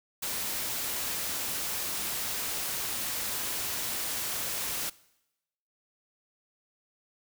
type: noise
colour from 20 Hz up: white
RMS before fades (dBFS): -33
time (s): 0.22-4.9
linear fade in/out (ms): 10
effects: noise-tail reverb RT60 0.9 s tail -21 dB re dry